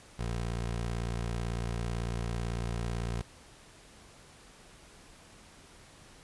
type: tone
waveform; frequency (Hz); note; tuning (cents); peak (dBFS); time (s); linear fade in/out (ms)
20% pulse; 58; A#1; -8; -27; 0.19-3.22; 5
effects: pink hiss -55 dBFS RMS until 6.23 s + resampled to 24000 Hz